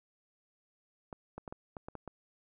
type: clicks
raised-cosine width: 1 ms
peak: -28 dBFS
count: 8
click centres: 1.128 / 1.38 / 1.478 / 1.525 / 1.768 / 1.885 / 1.953 / 2.077 s
effects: none